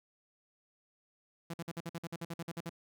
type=tone bursts; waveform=sawtooth; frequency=168 Hz; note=E3; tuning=33 cents sharp; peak=-34 dBFS; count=14; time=1.5-2.695 s; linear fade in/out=5 ms; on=38 ms; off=51 ms; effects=none